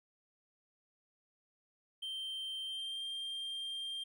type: tone with pitch glide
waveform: triangle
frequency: 3136 to 3185 Hz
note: G7 to G7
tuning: 0 to +27 cents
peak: -37 dBFS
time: 2.02-4.04 s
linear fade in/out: 10 ms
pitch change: +27 cents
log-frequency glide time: 2.63-3.03 s
effects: none